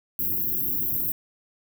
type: band-stop noise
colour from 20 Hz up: white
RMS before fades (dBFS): -26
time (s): 0.19-1.12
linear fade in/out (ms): 2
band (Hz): 380 to 12000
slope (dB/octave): 96
effects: none